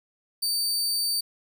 sawtooth tone, 4604 Hz, D8, 35 cents flat, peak -21 dBFS, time 0.42-1.21 s, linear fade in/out 10 ms, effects none

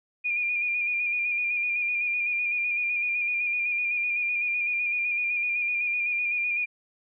sine tone with vibrato, 2422 Hz, D#7, 47 cents flat, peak -24 dBFS, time 0.24-6.66 s, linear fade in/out 20 ms, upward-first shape square, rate 7.9 Hz, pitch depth 27 cents each way, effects none

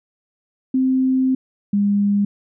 sine tone pair in turn, 260.6 / 202.7 Hz, C4 / G#3, -7 / -42 cents, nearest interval major third, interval 435 cents, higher first, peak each -14 dBFS, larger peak neither, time 0.74-1.35 / 1.73-2.25 s, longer first, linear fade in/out 5 ms, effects none

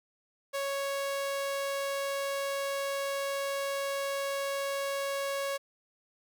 sawtooth tone, 554.4 Hz, C#5, in tune, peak -27 dBFS, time 0.53-5.58 s, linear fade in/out 20 ms, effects none

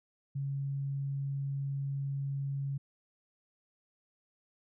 sine tone, 138.59 Hz, C#3, in tune, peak -32 dBFS, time 0.35-2.78 s, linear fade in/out 10 ms, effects none

